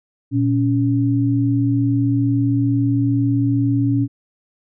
sine tone pair together, 117.73 / 280 Hz, A#2 / C#4, +18 / +18 cents, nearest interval octave + minor third, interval 1500 cents, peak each -17 dBFS, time 0.31-4.08 s, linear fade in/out 50 ms, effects none

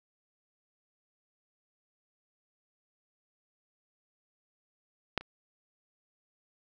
clicks, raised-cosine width 0.3 ms, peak -12 / -30 dBFS, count 2, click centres 5.177 / 5.21 s, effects none

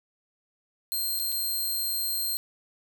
5% pulse tone with dropouts, 4186 Hz, C8, in tune, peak -20 dBFS, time 0.92-2.37 s, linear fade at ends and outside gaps 0 ms, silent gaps 1.191-1.197 / 1.319-1.324 s, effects 8-bit

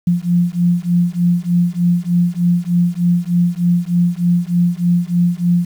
sine beating tone pair, 173.1 / 176.4 Hz, F3 / F3, -15 / +18 cents, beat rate 3.3 Hz, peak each -15 dBFS, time 0.07-5.65 s, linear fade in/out 5 ms, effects 7-bit

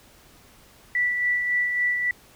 sine tone with tremolo, 1963 Hz, B6, 11 cents flat, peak -19 dBFS, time 0.95-2.11 s, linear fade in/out 2 ms, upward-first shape sine, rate 3.6 Hz, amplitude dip 40%, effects pink hiss -53 dBFS RMS until 2.35 s

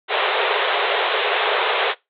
pink band-pass noise, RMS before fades -20 dBFS, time 0.08-1.95 s, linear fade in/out 50 ms, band 390 to 3800 Hz, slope 96 dB/octave, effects noise-tail reverb RT60 0.2 s tail -21 dB re dry

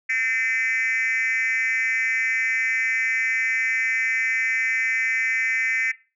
sine tone with frequency modulation, 2055 Hz, C7, 32 cents flat, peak -18 dBFS, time 0.09-5.92 s, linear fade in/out 10 ms, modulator 241 Hz, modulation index 1.2, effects noise-tail reverb RT60 0.3 s tail -18 dB re dry + tanh soft clip ceiling -18 dBFS

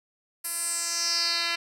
10% pulse tone with band-pass filter sweep, 339.5 Hz, F4, 49 cents flat, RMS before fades -28 dBFS, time 0.44-1.56 s, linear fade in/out 10 ms, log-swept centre 11000 to 3300 Hz, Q 4, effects none

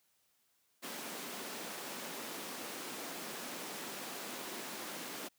pink high-pass noise, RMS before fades -44 dBFS, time 0.82-5.29 s, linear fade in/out 20 ms, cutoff 210 Hz, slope 24 dB/octave, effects white hiss -75 dBFS RMS until 5.38 s + high-pass 80 Hz 12 dB/octave

